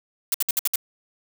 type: noise bursts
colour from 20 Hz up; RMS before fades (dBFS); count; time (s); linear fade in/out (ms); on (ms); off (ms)
blue; -21; 6; 0.32-0.758; 2; 23; 60
effects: none